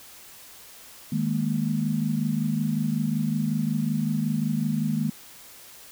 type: chord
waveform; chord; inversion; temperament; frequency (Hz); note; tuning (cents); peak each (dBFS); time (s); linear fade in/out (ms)
sine; D# suspended fourth; none; equal; 155.56 / 207.7 / 233.1; D#3 / G#3 / A#3; 0 / 0 / 0; -27; 1.12-5.1; 5
effects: white hiss -47 dBFS RMS until 5.91 s